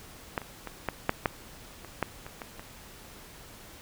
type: clicks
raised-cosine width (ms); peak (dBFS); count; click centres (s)
0.5; -13 / -26 / -22 / -13 / -8 / -9 / -28 / -11 / -25 / -22 / -26; 11; 0.378 / 0.417 / 0.673 / 0.887 / 1.094 / 1.258 / 1.847 / 2.027 / 2.265 / 2.418 / 2.595
effects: pink hiss -49 dBFS RMS until 3.81 s